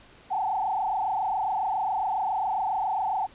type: tone with frequency modulation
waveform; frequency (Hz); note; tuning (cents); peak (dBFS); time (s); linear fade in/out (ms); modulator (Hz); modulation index
sine; 815; G#5; -33; -24; 0.3-3.27; 20; 27.3; 2.9
effects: pink hiss -53 dBFS RMS until 3.34 s + resampled to 8000 Hz